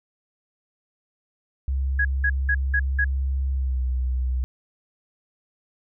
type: tone with pitch glide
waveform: sine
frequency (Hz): 67 to 63.39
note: C2 to B1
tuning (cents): +42 to +46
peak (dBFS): -21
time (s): 1.68-4.44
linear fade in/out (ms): 0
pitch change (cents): -96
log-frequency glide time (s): 3.52-3.83
type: tone bursts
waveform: sine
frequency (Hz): 1661.2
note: G#6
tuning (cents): 0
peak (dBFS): -19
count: 5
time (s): 1.99-3.045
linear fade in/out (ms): 5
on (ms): 59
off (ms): 190
effects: none